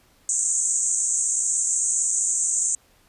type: band-pass noise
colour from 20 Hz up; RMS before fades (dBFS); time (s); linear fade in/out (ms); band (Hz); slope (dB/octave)
pink; -23; 0.29-2.75; 2; 6500 to 8500; 96
effects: pink hiss -59 dBFS RMS until 3.08 s + resampled to 32000 Hz